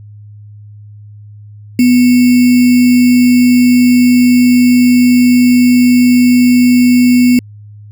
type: tone with sample-and-hold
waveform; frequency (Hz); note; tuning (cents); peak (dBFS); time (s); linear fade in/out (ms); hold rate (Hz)
sine; 246.9; B3; 0; -4; 1.79-7.39; 2; 2450
effects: added 104 Hz sine -31 dBFS peak until 7.91 s